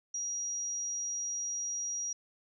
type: tone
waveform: sine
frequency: 5740 Hz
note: F8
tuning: 47 cents sharp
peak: -33 dBFS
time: 0.14-2.13 s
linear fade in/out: 5 ms
effects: none